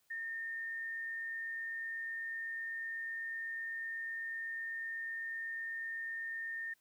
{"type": "tone with amplitude modulation", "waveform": "sine", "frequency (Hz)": 1822, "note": "A#6", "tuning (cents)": -40, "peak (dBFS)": -37, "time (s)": [0.1, 6.74], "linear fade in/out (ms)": 10, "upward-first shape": "sine", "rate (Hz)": 128, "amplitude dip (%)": 25, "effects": ["white hiss -75 dBFS RMS until 6.8 s"]}